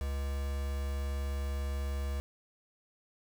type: tone with quantisation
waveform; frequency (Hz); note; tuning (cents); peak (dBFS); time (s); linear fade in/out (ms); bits
triangle; 69.3; C#2; 0; -30; 0.01-2.2; 0; 7
effects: none